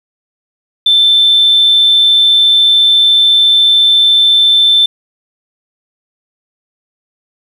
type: tone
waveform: sine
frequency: 3543 Hz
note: A7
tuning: 11 cents sharp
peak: -4 dBFS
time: 0.86-4.86 s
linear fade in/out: 5 ms
effects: tanh soft clip ceiling 0 dBFS + 7-bit